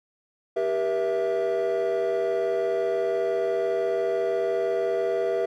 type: chord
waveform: triangle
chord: E diminished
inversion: first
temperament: equal with one note detuned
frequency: 392 / 477.9 / 659.3 Hz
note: G4 / Bb4 / E5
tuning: 0 / +43 / 0 cents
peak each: -24 dBFS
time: 0.56-5.46 s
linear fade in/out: 10 ms
effects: tanh soft clip ceiling -16 dBFS